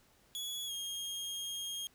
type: tone with pitch glide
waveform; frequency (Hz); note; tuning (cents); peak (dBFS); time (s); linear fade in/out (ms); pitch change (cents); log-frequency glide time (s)
sawtooth; 3378 to 3242; G#7 to G#7; +29 to -42; -35; 0.35-1.87; 0; -71; 0.66-0.72
effects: pink hiss -67 dBFS RMS until 1.94 s